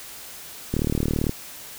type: click train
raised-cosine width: 3 ms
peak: -10 dBFS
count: 22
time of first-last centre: 0.74-1.294 s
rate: 37.9 Hz
effects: white hiss -40 dBFS RMS until 1.78 s